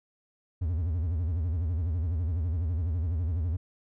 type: tone with vibrato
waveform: triangle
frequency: 83.3 Hz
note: E2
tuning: 19 cents sharp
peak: -24 dBFS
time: 0.61-3.57 s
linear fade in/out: 10 ms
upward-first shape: sine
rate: 12 Hz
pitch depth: 180 cents each way
effects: none